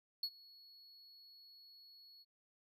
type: tone with ADSR envelope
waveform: triangle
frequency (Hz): 4364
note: C#8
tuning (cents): -28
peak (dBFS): -33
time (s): 0.23-2.25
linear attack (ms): 3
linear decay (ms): 60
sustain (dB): -24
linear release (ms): 35
effects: none